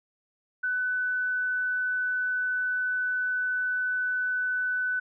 sine tone, 1499 Hz, F#6, 22 cents sharp, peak -25 dBFS, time 0.63-5 s, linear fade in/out 10 ms, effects none

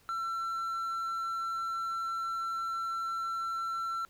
triangle tone, 1347 Hz, E6, 37 cents sharp, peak -30 dBFS, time 0.09-4.05 s, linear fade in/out 0 ms, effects pink hiss -64 dBFS RMS until 4.09 s

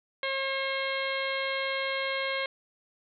harmonic tone with a mistuned harmonic, 539 Hz, C#5, 49 cents flat, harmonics 1 / 2 / 3 / 4 / 5 / 6 / 7 / 8, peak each -33 / -37 / -37 / -33 / -43 / -38 / -44 / -42 dBFS, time 0.23-2.46 s, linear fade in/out 2 ms, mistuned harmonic 8, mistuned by -60 cents, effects none

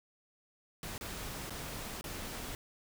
pink noise with dropouts, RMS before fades -42 dBFS, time 0.83-2.55 s, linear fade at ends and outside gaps 1 ms, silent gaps 0.98-1.01 / 1.497-1.505 / 2.011-2.041 s, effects none

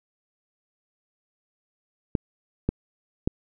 clicks, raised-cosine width 3 ms, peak -9 dBFS, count 3, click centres 2.152 / 2.69 / 3.275 s, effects none

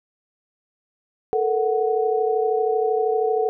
sine tone cluster, 437.4 / 470.2 / 740 Hz, A4 / A#4 / F#5, -10 / +15 / 0 cents, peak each -20 / -25 / -24 dBFS, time 1.33-3.49 s, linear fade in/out 0 ms, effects none

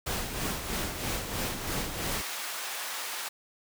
pink noise with tremolo, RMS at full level -31 dBFS, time 0.06-2.22 s, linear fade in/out 10 ms, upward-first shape sine, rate 3.1 Hz, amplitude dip 50%
pink high-pass noise, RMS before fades -36 dBFS, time 2.11-3.29 s, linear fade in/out 10 ms, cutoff 910 Hz, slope 12 dB/octave
effects none

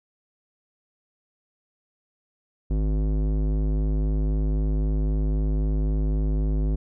square tone with low-pass filter, 51.91 Hz, G#1, in tune, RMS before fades -23 dBFS, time 2.7-6.76 s, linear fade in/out 10 ms, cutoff 340 Hz, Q 0.97, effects none

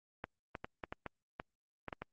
clicks, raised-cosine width 0.5 ms, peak -25 dBFS, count 10, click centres 0.241 / 0.552 / 0.645 / 0.838 / 0.925 / 1.063 / 1.399 / 1.883 / 1.928 / 2.02 s, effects Opus 32 kbps

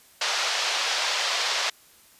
white band-pass noise, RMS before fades -26 dBFS, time 0.21-1.7 s, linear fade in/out 5 ms, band 550 to 5400 Hz, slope 24 dB/octave, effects white hiss -55 dBFS RMS until 2.19 s + resampled to 32000 Hz

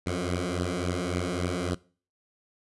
10% pulse beating tone pair, 87.31 / 90.91 Hz, F2 / F#2, 0 / -30 cents, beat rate 3.6 Hz, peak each -22 dBFS, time 0.06-1.75 s, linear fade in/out 10 ms, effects noise-tail reverb RT60 0.4 s tail -21 dB re dry + resampled to 24000 Hz

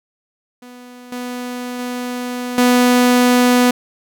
sawtooth tone with level steps, 247 Hz, B3, in tune, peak -32 / -20 / -18 / -6 dBFS, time 0.62-3.71 s, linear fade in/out 5 ms, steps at 1.12 / 1.79 / 2.58 s, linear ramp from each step 2 ms, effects none

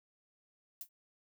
violet noise with exponential decay, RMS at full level -38 dBFS, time 0.81-0.89 s, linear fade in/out 2 ms, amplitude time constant 16 ms, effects none

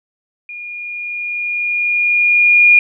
sine tone with level ramp, 2428 Hz, D#7, 43 cents flat, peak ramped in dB -27 to -4 dBFS, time 0.49-2.79 s, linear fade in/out 2 ms, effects none

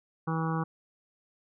harmonic tone, 162 Hz, E3, 30 cents flat, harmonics 1 / 2 / 3 / 5 / 6 / 7 / 8 / 9, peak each -29 / -37 / -39 / -38 / -41 / -37 / -42 / -43 dBFS, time 0.27-0.64 s, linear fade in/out 10 ms, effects none

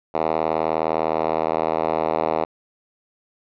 5% pulse tone with band-pass filter, 79.7 Hz, D#2, 42 cents sharp, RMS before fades -22 dBFS, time 0.14-2.45 s, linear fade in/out 10 ms, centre 660 Hz, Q 1.2, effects resampled to 11025 Hz

